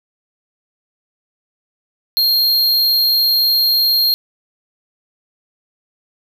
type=tone; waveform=square; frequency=4221 Hz; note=C8; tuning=14 cents sharp; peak=-12 dBFS; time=2.17-4.14 s; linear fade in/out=0 ms; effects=none